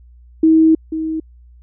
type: tone pair in turn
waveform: sine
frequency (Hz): 320 / 318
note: D#4 / D#4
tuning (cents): +49 / +38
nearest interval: unison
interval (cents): 11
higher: first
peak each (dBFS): -7 / -18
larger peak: first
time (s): 0.43-0.75 / 0.92-1.2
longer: first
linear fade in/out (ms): 5
effects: added 60 Hz sine -41 dBFS peak until 1.62 s